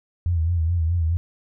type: tone with vibrato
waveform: sine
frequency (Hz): 83.8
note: E2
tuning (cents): +29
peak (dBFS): -18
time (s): 0.26-1.17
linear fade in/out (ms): 0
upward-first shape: sine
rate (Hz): 4.7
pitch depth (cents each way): 85
effects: none